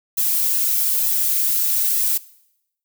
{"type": "noise with flanger", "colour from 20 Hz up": "violet", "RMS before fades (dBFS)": -19, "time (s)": [0.17, 2.18], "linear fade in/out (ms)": 10, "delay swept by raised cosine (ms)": [1.3, 5.6], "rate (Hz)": 1.1, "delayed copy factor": -0.7, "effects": ["noise-tail reverb RT60 0.8 s tail -20 dB re dry"]}